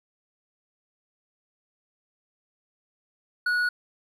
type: tone with hard clipping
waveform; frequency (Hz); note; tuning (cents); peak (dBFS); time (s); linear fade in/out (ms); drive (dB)
triangle; 1461; F#6; -22; -23; 3.46-3.69; 5; 8
effects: none